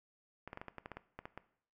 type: clicks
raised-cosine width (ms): 0.5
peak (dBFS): -29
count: 12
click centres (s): 0.476 / 0.531 / 0.574 / 0.615 / 0.683 / 0.783 / 0.859 / 0.917 / 0.97 / 1.19 / 1.255 / 1.376
effects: noise-tail reverb RT60 0.6 s tail -17 dB re dry